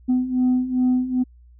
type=beating tone pair; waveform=sine; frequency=251.1 / 253.6 Hz; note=B3 / B3; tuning=+29 / +46 cents; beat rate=2.5 Hz; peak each=-21 / -17 dBFS; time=0.08-1.24 s; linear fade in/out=20 ms; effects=tanh soft clip ceiling -13 dBFS + added 60 Hz sine -46 dBFS peak until 1.59 s